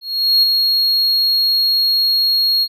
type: tone with ADSR envelope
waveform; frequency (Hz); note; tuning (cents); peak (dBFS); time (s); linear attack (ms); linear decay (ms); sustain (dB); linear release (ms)
triangle; 4291; C8; +43; -7; 0.01-2.68; 420; 8; -4; 55
effects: none